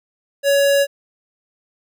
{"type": "tone", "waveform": "square", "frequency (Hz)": 561, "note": "C#5", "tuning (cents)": 21, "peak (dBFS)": -13, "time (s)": [0.43, 0.87], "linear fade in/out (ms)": 50, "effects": []}